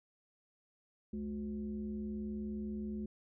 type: tone with frequency modulation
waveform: sine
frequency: 213.8 Hz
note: A3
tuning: 49 cents flat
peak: -37 dBFS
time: 1.13-3.06 s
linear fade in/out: 5 ms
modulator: 149 Hz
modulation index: 0.65
effects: none